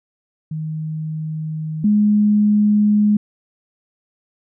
sine tone pair in turn, 156.5 / 208.9 Hz, D#3 / G#3, +10 / +10 cents, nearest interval perfect fourth, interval 500 cents, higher second, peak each -22 / -11 dBFS, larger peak second, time 0.51-1.84 / 1.84-3.17 s, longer neither, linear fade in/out 5 ms, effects none

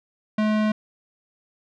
square tone with low-pass filter, 214.3 Hz, A3, 45 cents flat, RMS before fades -21 dBFS, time 0.38-0.72 s, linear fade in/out 5 ms, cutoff 2900 Hz, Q 0.73, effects none

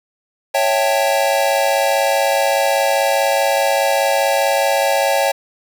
square chord, A dominant seventh, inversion first, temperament equal, 554.4 / 659.3 / 784 / 880 Hz, C#5 / E5 / G5 / A5, 0 / 0 / 0 / 0 cents, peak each -18 / -21 / -20 / -23 dBFS, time 0.54-5.32 s, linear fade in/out 10 ms, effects 7-bit

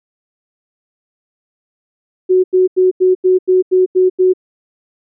sine tone bursts, 370 Hz, F#4, in tune, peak -7 dBFS, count 9, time 2.29-4.336 s, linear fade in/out 20 ms, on 150 ms, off 87 ms, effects none

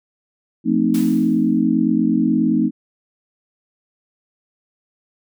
sine chord, F dominant seventh, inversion none, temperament equal with one note detuned, 174.61 / 223.3 / 261.6 / 311.1 Hz, F3 / A3 / C4 / Eb4, 0 / +26 / 0 / 0 cents, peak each -23 / -18 / -19 / -19 dBFS, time 0.64-2.71 s, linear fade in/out 50 ms
white noise with exponential decay, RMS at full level -31 dBFS, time 0.94-1.63 s, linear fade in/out 5 ms, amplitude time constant 150 ms
effects none

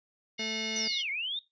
harmonic tone, 721 Hz, F#5, 45 cents flat, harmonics 3 / 4 / 5 / 6 / 7 / 8, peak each -36 / -38 / -40 / -42 / -43 / -44 dBFS, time 0.38-1.03 s, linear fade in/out 20 ms
20% pulse tone, 220 Hz, A3, in tune, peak -32 dBFS, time 0.39-0.88 s, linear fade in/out 5 ms
sine linear two-way sweep, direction down then up, 6140 to 2093 to 3729 Hz, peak -31 dBFS, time 0.76-1.39 s, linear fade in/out 2 ms, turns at 1.1 s
effects noise-tail reverb RT60 0.2 s tail -18 dB re dry + resampled to 16000 Hz

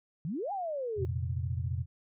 sine exponential two-way sweep, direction up then down, 141.1 to 830.6 to 366.4 Hz, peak -32 dBFS, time 0.25-1.05 s, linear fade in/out 0 ms, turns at 0.52 s
sine chord, F suspended fourth, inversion none, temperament equal, 87.31 / 116.54 / 130.81 Hz, F2 / Bb2 / C3, 0 / 0 / 0 cents, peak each -33 / -36 / -36 dBFS, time 0.96-1.86 s, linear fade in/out 50 ms
effects none

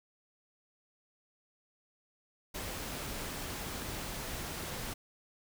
pink noise, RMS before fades -40 dBFS, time 2.54-4.94 s, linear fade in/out 10 ms, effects none

